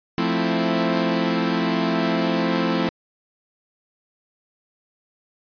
sawtooth chord, F major seventh, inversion none, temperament equal, 174.61 / 220 / 261.6 / 329.6 Hz, F3 / A3 / C4 / E4, 0 / 0 / 0 / 0 cents, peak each -21 dBFS, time 0.18-2.89 s, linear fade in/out 0 ms, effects resampled to 11025 Hz

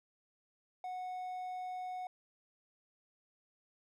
triangle tone, 735 Hz, F#5, 12 cents flat, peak -37 dBFS, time 0.84-2.07 s, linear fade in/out 2 ms, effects none

